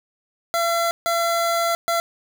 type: tone bursts at uneven times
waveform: 25% pulse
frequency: 678 Hz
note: E5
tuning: 49 cents sharp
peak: -15 dBFS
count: 3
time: 0.54-0.91 / 1.06-1.75 / 1.88-2 s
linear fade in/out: 0 ms
effects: 7-bit